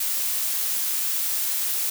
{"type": "noise", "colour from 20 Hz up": "blue", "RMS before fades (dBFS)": -25, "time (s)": [0, 1.9], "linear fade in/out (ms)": 5, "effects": []}